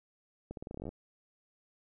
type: accelerating click train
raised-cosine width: 2 ms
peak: -28 dBFS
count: 14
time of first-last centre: 0.51-0.891 s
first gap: 62 ms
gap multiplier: 0.86
effects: none